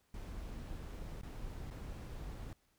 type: noise with dropouts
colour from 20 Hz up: brown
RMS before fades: -45 dBFS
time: 0.14-2.53 s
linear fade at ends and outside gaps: 2 ms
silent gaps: 1.214-1.232 / 1.703-1.709 s
effects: pink hiss -75 dBFS RMS until 2.78 s